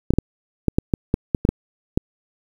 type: clicks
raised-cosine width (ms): 3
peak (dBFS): -3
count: 11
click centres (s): 0.106 / 0.137 / 0.186 / 0.683 / 0.785 / 0.938 / 1.141 / 1.348 / 1.451 / 1.49 / 1.975
effects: 7-bit